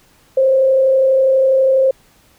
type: tone with frequency modulation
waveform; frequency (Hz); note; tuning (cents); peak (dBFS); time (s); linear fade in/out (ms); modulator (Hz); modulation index
sine; 530; C5; +22; -9; 0.37-1.91; 5; 32.2; 0.28
effects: pink hiss -52 dBFS RMS until 2.38 s